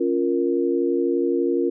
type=chord; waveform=sine; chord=Bb minor; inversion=first; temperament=equal; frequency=277.2 / 349.2 / 466.2 Hz; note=Db4 / F4 / Bb4; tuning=0 / 0 / 0 cents; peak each=-24 / -21 / -24 dBFS; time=0-1.7 s; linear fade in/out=10 ms; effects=none